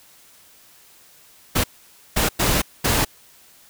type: noise bursts at uneven times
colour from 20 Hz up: pink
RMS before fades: -19 dBFS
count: 4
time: 1.55-1.64 / 2.16-2.29 / 2.39-2.62 / 2.84-3.05 s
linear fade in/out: 10 ms
effects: white hiss -51 dBFS RMS until 3.69 s